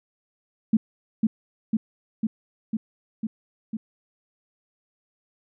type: tone with echo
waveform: sine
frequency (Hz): 220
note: A3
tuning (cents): 0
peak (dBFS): -14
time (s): 0.73-0.77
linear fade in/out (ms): 5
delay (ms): 500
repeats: 6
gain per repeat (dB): -2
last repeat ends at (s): 3.77
effects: none